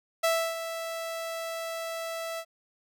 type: tone with ADSR envelope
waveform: sawtooth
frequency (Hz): 659.3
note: E5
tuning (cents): 0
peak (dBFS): -18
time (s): 0.23-2.45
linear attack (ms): 13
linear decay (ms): 300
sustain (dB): -11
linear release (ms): 62
effects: none